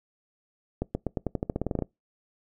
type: accelerating click train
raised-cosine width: 2 ms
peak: -14 dBFS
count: 15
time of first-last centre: 0.82-1.823 s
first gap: 130 ms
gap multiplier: 0.9
effects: noise-tail reverb RT60 0.2 s tail -24 dB re dry